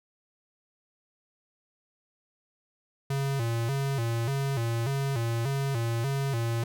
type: tone with vibrato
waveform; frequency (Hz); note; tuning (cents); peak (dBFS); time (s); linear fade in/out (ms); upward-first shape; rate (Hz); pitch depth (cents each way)
square; 126.3; B2; +39; -27; 3.1-6.64; 5; square; 1.7; 150
effects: none